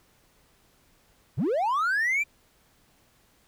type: linear sweep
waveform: triangle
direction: up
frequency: 90.4 to 2400 Hz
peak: -20 dBFS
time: 1.37-2.24 s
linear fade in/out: 20 ms
effects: tanh soft clip ceiling -17 dBFS + pink hiss -63 dBFS RMS until 3.47 s